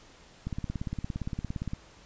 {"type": "click train", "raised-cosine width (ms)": 5, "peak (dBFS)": -20, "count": 23, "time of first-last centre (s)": [0.47, 1.734], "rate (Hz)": 17.4, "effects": ["pink hiss -55 dBFS RMS until 2.05 s", "resampled to 16000 Hz"]}